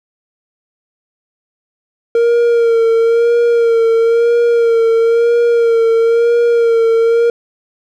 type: tone with vibrato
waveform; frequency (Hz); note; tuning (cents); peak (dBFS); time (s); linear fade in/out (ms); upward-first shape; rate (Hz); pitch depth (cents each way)
triangle; 463.8; A#4; -9; -6; 2.15-7.3; 2; sine; 1; 33
effects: none